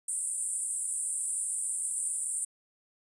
pink band-pass noise, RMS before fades -33 dBFS, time 0.08-2.45 s, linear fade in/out 5 ms, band 8200 to 9700 Hz, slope 96 dB/octave, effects resampled to 24000 Hz

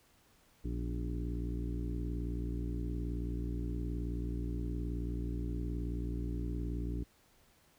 harmonic tone with a mistuned harmonic, 58.9 Hz, A#1, 19 cents sharp, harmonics 1 / 2 / 3 / 4 / 5 / 6 / 7, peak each -36 / -42 / -44 / -49 / -43 / -49 / -52 dBFS, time 0.64-7.04 s, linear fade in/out 10 ms, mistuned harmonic 4, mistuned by +92 cents, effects pink hiss -67 dBFS RMS until 7.78 s

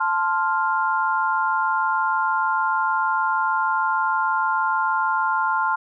sine chord, F major, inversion first, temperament equal, 880 / 1046.5 / 1396.9 Hz, A5 / C6 / F6, 0 / 0 / 0 cents, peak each -23 dBFS, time 0-5.76 s, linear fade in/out 10 ms, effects none

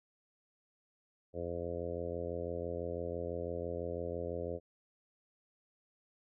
harmonic tone, 86 Hz, F2, 26 cents flat, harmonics 1 / 2 / 3 / 4 / 5 / 6 / 7 / 8, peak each -44 / -48 / -48 / -46 / -42 / -41 / -45 / -53 dBFS, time 1.33-4.6 s, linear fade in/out 50 ms, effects none

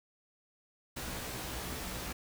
pink noise with comb filter, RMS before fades -40 dBFS, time 0.96-2.13 s, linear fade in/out 10 ms, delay 16 ms, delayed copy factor +0.7, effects none

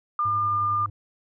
sine tone, 1203 Hz, D6, 41 cents sharp, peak -21 dBFS, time 0.19-0.86 s, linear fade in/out 2 ms
triangle tone with tremolo, 101.6 Hz, G#2, 38 cents flat, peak -30 dBFS, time 0.25-0.9 s, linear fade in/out 5 ms, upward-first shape sine, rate 11 Hz, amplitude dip 35%
effects none

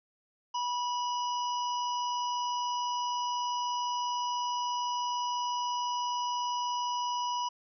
harmonic tone with a mistuned harmonic, 977 Hz, B5, 19 cents flat, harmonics 1 / 3 / 5 / 6, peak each -30 / -40 / -44 / -46 dBFS, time 0.54-7.49 s, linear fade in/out 10 ms, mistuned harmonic 5, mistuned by +55 cents, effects none

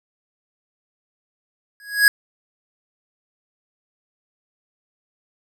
square tone with exponential growth, 1661.2 Hz, G#6, in tune, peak -7 dBFS, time 1.8-2.08 s, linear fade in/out 1 ms, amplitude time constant 60 ms, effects none

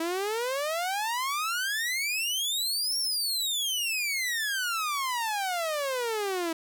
sawtooth exponential two-way sweep, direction up then down, 321.1 to 5588 to 321.1 Hz, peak -24 dBFS, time 0-6.53 s, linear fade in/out 5 ms, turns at 2.98 s, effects none

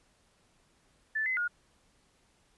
sine tone with pitch steps, 1755 / 2040 / 1433 Hz, A6 / C7 / F6, -5 / -44 / +44 cents, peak -28 dBFS, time 1.15-1.48 s, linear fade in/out 10 ms, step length 110 ms, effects pink hiss -68 dBFS RMS until 2.57 s + resampled to 24000 Hz

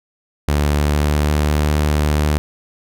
sawtooth tone with pitch glide, 73.42 to 74.83 Hz, D2 to D2, 0 to +33 cents, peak -10 dBFS, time 0.48-2.38 s, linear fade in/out 0 ms, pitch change +33 cents, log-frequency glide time 0.73-1.39 s, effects none

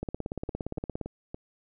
two click trains, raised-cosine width 2 ms, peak -23 / -19 dBFS, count 4 / 18, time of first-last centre 0.49-1.345 / 0.03-1.013 s, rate 3.51 / 17.3 Hz, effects none

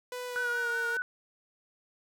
sawtooth tone with pitch glide, 496.3 to 463.1 Hz, B4 to A#4, +8 to -11 cents, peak -32 dBFS, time 0.12-0.97 s, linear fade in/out 2 ms, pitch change -119 cents, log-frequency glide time 0.26-0.75 s
sine tone with vibrato, 1470 Hz, F#6, 12 cents flat, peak -29 dBFS, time 0.36-1.02 s, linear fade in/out 0 ms, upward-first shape triangle, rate 5.3 Hz, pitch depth 54 cents each way
effects none

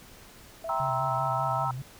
sine tone, 659.3 Hz, E5, in tune, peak -33 dBFS, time 0.64-1.65 s, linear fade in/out 5 ms
sine chord, C dominant seventh, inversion second, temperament just, 784.9 / 941.9 / 1046.5 / 1308.1 Hz, G5 / Bb5 / C6 / E6, +2 / +18 / 0 / -14 cents, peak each -32 / -31 / -36 / -31 dBFS, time 0.69-1.71 s, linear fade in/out 2 ms
sine tone with vibrato, 131.4 Hz, C3, 8 cents sharp, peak -33 dBFS, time 0.8-1.82 s, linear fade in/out 2 ms, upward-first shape square, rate 5.1 Hz, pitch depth 62 cents each way
effects pink hiss -51 dBFS RMS until 1.99 s

